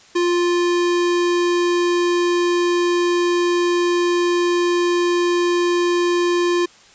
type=tone; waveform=square; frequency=350 Hz; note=F4; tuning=4 cents sharp; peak=-16 dBFS; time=0.15-6.66 s; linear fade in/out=10 ms; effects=white hiss -48 dBFS RMS until 6.94 s + resampled to 16000 Hz